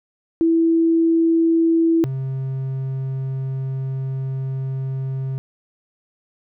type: tone pair in turn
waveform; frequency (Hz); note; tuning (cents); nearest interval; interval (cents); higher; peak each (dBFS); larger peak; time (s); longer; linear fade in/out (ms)
sine / triangle; 329.6 / 133.17; E4 / C3; 0 / +31; octave + major third; 1569; first; -13 / -20; first; 0.41-2.04 / 2.04-5.38; second; 0
effects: none